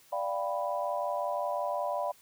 sine chord, G dominant seventh, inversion second, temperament equal, 587.3 / 698.5 / 784 / 987.8 Hz, D5 / F5 / G5 / B5, 0 / 0 / 0 / 0 cents, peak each -33 / -35 / -38 / -35 dBFS, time 0.12-2.12 s, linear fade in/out 10 ms, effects white hiss -60 dBFS RMS until 2.21 s

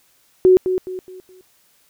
sine tone with echo, 370.3 Hz, F#4, 1 cent sharp, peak -7 dBFS, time 0.45-0.57 s, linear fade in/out 0 ms, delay 210 ms, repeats 4, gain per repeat -9 dB, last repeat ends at 1.41 s, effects white hiss -58 dBFS RMS until 1.89 s

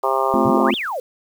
harmonic tone, 133.5 Hz, C3, 35 cents sharp, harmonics 3 / 4 / 5 / 6 / 7 / 8 / 9, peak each -24 / -24 / -24 / -24 / -24 / -24 / -24 dBFS, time 0.03-0.71 s, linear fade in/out 10 ms
sine chord, F major, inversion first, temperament just, 218.3 / 261.9 / 349.2 Hz, A3 / C4 / F4, -13 / +2 / 0 cents, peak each -21 dBFS, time 0.34-0.74 s, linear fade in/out 0 ms
sine exponential two-way sweep, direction up then down, 99.7 to 3729 to 463.3 Hz, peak -22 dBFS, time 0.45-1 s, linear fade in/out 5 ms, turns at 0.75 s
effects 7-bit

